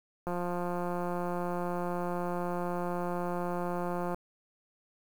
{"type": "click train", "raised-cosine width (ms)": 1, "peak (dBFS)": -21, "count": 683, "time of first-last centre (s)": [0.27, 4.145], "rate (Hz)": 176, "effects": ["8-bit"]}